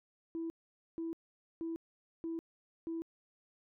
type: tone bursts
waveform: sine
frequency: 329.6 Hz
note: E4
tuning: in tune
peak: -35 dBFS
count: 5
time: 0.35-3.02 s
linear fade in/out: 0 ms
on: 150 ms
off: 480 ms
effects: tanh soft clip ceiling -32 dBFS